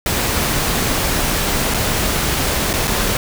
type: noise with dropouts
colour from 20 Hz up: pink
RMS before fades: -18 dBFS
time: 0.06-3.17 s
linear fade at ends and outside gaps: 1 ms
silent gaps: 1.74-1.744 / 2.731-2.737 / 2.873-2.877 s
effects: none